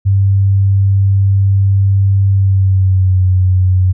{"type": "tone with pitch glide", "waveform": "sine", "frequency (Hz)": [98, 92.5], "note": ["G2", "F#2"], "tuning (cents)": [0, 0], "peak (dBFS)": -7, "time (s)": [0.05, 3.93], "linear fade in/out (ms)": 20, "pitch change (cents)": -100, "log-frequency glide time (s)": [2.29, 3.23], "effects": []}